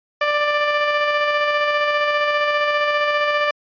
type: tone with tremolo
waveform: 15% pulse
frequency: 590 Hz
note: D5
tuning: 8 cents sharp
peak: -9 dBFS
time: 0.21-3.51 s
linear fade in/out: 5 ms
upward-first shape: square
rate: 15 Hz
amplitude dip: 25%
effects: resampled to 11025 Hz